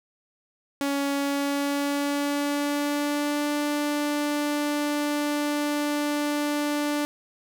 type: tone with pitch glide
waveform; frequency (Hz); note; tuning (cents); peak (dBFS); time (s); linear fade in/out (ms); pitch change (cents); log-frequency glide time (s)
sawtooth; 280.4 to 293.7; C#4 to D4; +20 to 0; -20; 0.81-7.05; 0; +80; 1.13-3.49
effects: none